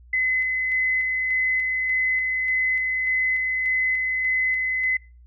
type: tone with tremolo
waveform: sine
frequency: 2032 Hz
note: B6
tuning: 49 cents sharp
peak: -19 dBFS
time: 0.13-4.97 s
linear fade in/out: 5 ms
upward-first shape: square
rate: 1.7 Hz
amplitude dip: 25%
effects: noise-tail reverb RT60 0.3 s tail -22 dB re dry + added 60 Hz sine -46 dBFS peak until 5.26 s